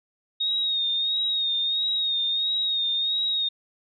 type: tone with vibrato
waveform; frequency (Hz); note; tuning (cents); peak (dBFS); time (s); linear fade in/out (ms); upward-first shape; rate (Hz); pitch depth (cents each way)
sine; 3729; A#7; 0; -22; 0.4-3.49; 10; sine; 1.5; 47
effects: none